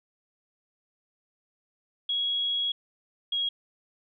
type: tone pair in turn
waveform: sine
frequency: 3322 / 3297 Hz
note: G#7 / G#7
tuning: 0 / -13 cents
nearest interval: unison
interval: 13 cents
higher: first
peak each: -25 / -25 dBFS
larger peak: neither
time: 2.09-2.72 / 3.32-3.49 s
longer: first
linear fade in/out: 5 ms
effects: none